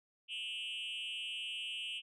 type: tone with frequency modulation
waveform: sine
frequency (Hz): 2883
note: F#7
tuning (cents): -46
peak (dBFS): -36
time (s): 0.28-2.02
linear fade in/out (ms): 50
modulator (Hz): 223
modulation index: 1.3
effects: tanh soft clip ceiling -38 dBFS